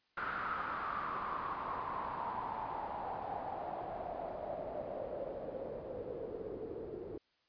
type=noise with low-pass filter sweep; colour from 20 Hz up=white; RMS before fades=-41 dBFS; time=0.17-7.18 s; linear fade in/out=5 ms; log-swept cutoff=1400 to 400 Hz; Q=6.1; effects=white hiss -75 dBFS RMS until 7.48 s + resampled to 11025 Hz